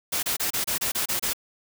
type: noise bursts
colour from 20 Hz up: white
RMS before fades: -26 dBFS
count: 9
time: 0.12-1.334 s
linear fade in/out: 10 ms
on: 110 ms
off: 28 ms
effects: none